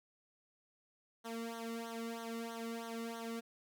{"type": "tone with flanger", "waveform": "sawtooth", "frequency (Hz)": 229.6, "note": "A#3", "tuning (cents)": -26, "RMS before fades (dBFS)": -43, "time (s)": [1.24, 3.41], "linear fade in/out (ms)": 20, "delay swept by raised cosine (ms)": [0.4, 1.25], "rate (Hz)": 3.1, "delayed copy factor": -0.95, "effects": []}